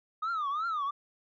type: tone with vibrato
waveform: sine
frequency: 1235 Hz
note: D#6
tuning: 13 cents flat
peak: -27 dBFS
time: 0.22-0.91 s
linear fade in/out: 10 ms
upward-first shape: triangle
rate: 2.8 Hz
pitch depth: 220 cents each way
effects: tanh soft clip ceiling -28 dBFS